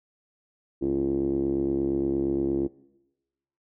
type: tone with low-pass filter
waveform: 5% pulse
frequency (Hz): 68.6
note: C#2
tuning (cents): -17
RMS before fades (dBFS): -26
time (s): 0.81-2.68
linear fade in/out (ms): 20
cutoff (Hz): 330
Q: 6.8
effects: noise-tail reverb RT60 1.0 s tail -21 dB re dry